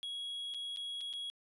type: tone with dropouts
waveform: triangle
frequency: 3322 Hz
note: G#7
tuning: in tune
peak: -37 dBFS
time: 0.03-1.3 s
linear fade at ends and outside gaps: 0 ms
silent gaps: 0.539-0.545 / 0.762-0.771 / 1.008-1.012 / 1.129-1.136 s
effects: resampled to 24000 Hz